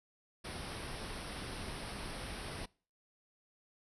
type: band-stop noise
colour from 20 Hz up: pink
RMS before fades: -43 dBFS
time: 0.44-2.66 s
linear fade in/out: 10 ms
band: 5700 to 8700 Hz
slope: 96 dB/octave
effects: noise-tail reverb RT60 0.4 s tail -24 dB re dry + resampled to 24000 Hz